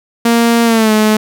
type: tone with pitch glide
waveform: sawtooth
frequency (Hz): 233.1 to 215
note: A#3 to A3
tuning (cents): 0 to -40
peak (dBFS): -4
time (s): 0.25-1.17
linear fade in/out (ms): 5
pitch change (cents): -140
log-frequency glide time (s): 0.64-0.92
effects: none